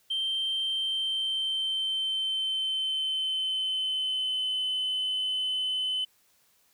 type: tone with pitch glide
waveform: sine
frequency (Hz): 3136 to 3033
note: G7 to F#7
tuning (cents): 0 to +42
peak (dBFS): -25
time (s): 0.1-6.05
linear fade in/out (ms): 10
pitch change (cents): -58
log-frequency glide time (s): 0.61-4.64
effects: tanh soft clip ceiling -24 dBFS + white hiss -66 dBFS RMS until 6.73 s